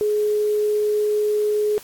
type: tone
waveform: sine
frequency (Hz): 421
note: G#4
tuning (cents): +24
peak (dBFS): -17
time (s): 0.01-1.78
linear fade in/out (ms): 0
effects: white hiss -43 dBFS RMS until 1.83 s + AAC 64 kbps